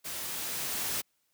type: noise with level ramp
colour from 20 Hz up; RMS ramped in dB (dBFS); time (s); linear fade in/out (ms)
white; -38 to -32; 0.04-1.02; 20
effects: white hiss -75 dBFS RMS until 1.33 s + high-pass 60 Hz 12 dB/octave